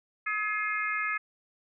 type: harmonic tone with a mistuned harmonic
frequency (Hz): 424.1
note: G#4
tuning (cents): +36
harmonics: 3 / 4 / 5 / 6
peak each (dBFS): -33 / -33 / -32 / -37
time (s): 0.26-1.18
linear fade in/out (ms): 10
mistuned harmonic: 6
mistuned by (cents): -30
effects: none